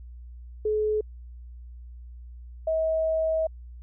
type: tone pair in turn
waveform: sine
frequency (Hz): 427.3 / 640.2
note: G#4 / D#5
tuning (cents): +49 / +49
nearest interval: perfect fifth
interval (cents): 700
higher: second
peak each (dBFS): -22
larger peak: neither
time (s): 0.65-1.01 / 2.67-3.47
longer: second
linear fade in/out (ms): 5
effects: added 60 Hz sine -40 dBFS peak until 3.82 s